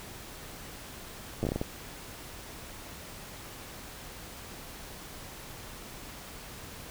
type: slowing click train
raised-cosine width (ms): 2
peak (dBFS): -17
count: 8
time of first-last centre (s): 1.43-1.614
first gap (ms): 9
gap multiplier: 1.35
effects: pink hiss -45 dBFS RMS until 6.9 s